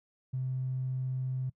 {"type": "tone with tanh clipping", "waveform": "triangle", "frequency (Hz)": 129.6, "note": "C3", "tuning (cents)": -16, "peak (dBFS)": -30, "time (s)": [0.33, 1.5], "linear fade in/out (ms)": 10, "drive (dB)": 2, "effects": ["noise-tail reverb RT60 0.1 s tail -22 dB re dry"]}